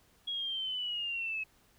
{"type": "linear sweep", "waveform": "sine", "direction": "down", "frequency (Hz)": [3324, 2566], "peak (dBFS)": -33, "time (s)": [0.27, 1.44], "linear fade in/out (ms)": 10, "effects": ["pink hiss -66 dBFS RMS until 1.78 s"]}